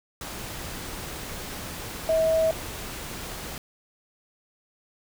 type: tone in noise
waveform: sine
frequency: 644 Hz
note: E5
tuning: 41 cents flat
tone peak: -19 dBFS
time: 2.09-2.51 s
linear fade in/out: 2 ms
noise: pink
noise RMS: -36 dBFS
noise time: 0.21-3.58 s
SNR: +14 dB
effects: none